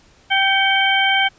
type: harmonic tone with a mistuned harmonic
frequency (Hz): 780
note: G5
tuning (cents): -9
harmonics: 1 / 2 / 3 / 4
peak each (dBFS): -19 / -19 / -19 / -19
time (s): 0.3-1.29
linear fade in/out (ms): 20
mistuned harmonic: 3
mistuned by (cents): -61
effects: pink hiss -52 dBFS RMS until 1.38 s + resampled to 16000 Hz